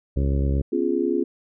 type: harmonic tone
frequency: 68.7 Hz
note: C#2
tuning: 15 cents flat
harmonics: 1 / 2 / 3 / 4 / 5 / 6 / 7 / 8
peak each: -20 / -26 / -32 / -31 / -35 / -35 / -40 / -38 dBFS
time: 0.16-0.62 s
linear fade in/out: 10 ms
type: chord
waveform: sine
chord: C# dominant seventh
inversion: third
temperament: just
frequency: 249.5 / 277.2 / 346.5 / 415.8 Hz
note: B3 / C#4 / E#4 / G#4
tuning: +18 / 0 / -14 / +2 cents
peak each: -27 / -26 / -23 / -26 dBFS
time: 0.72-1.24 s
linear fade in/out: 10 ms
effects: none